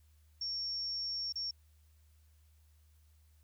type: tone with dropouts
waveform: sine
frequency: 5490 Hz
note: F8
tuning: 31 cents flat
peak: -35 dBFS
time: 0.41-1.51 s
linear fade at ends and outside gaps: 5 ms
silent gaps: 1.325-1.356 s
effects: added 76 Hz sine -62 dBFS peak until 3.43 s + white hiss -75 dBFS RMS until 3.43 s